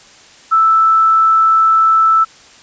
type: tone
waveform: sine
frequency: 1318.5 Hz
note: E6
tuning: in tune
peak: -7 dBFS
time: 0.51-2.25 s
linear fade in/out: 20 ms
effects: white hiss -42 dBFS RMS until 2.62 s + resampled to 16000 Hz